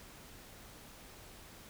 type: silence
effects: pink hiss -54 dBFS RMS until 1.69 s